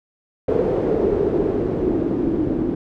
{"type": "noise with low-pass filter sweep", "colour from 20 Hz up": "white", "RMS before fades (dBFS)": -20, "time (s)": [0.48, 2.75], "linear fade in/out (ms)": 5, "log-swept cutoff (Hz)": [460, 300], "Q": 4.3, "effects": []}